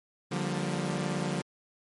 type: chord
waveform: sawtooth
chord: G minor seventh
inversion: second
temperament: equal with one note detuned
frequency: 146.83 / 177.36 / 196 / 233.1 Hz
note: D3 / F3 / G3 / Bb3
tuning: 0 / +27 / 0 / 0 cents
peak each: -30 / -29 / -32 / -35 dBFS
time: 0.31-1.42 s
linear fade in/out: 10 ms
effects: MP3 48 kbps